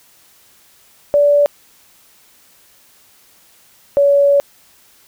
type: tone pair in turn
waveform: sine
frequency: 579 / 565.8 Hz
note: D5 / C#5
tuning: -25 / +35 cents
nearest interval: unison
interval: 40 cents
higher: first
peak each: -8 dBFS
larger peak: neither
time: 1.14-1.46 / 3.97-4.4 s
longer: second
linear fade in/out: 0 ms
effects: white hiss -50 dBFS RMS until 5.07 s